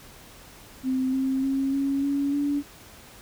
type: tone with pitch steps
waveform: sine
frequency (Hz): 260 / 265.2 / 270.4 / 275.8 / 281.2 / 286.8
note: C4 / C4 / C#4 / C#4 / C#4 / D4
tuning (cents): -11 / +23 / -43 / -9 / +25 / -41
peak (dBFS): -22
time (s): 0.83-2.63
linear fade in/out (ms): 50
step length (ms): 300
effects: pink hiss -48 dBFS RMS until 3.21 s